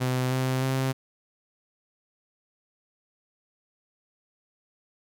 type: tone with pitch steps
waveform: sawtooth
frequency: 127.7 / 129.93 / 132.2 Hz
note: C3 / C3 / C3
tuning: -42 / -12 / +18 cents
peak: -20 dBFS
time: 0-0.93 s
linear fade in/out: 20 ms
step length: 310 ms
effects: none